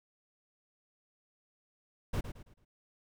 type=noise with echo; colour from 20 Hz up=brown; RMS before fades=-32 dBFS; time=2.13-2.21 s; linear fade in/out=10 ms; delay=110 ms; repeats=4; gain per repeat=-9 dB; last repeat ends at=2.65 s; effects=none